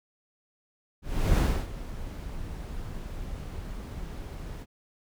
brown noise with ADSR envelope, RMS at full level -20 dBFS, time 1.02-4.66 s, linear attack 360 ms, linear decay 290 ms, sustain -17 dB, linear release 45 ms, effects none

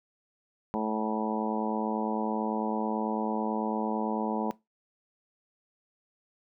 harmonic tone with a mistuned harmonic, 109 Hz, A2, 16 cents flat, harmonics 2 / 3 / 4 / 5 / 6 / 7 / 8 / 9, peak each -31 / -37 / -36 / -37 / -40 / -37 / -37 / -37 dBFS, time 0.74-4.51 s, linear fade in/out 0 ms, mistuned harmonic 9, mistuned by -19 cents, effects noise-tail reverb RT60 0.2 s tail -20 dB re dry

